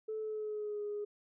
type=tone with pitch glide; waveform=sine; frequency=435.5 to 414.6 Hz; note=A4 to G#4; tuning=-18 to -3 cents; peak=-35 dBFS; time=0.08-1.05 s; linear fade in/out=10 ms; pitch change=-85 cents; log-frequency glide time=0.19-0.82 s; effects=tanh soft clip ceiling -31 dBFS